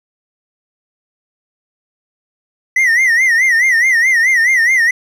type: tone with vibrato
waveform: triangle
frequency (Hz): 1959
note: B6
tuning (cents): -15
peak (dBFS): -7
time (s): 2.76-4.91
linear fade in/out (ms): 5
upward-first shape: sine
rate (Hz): 4.7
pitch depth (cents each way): 140
effects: none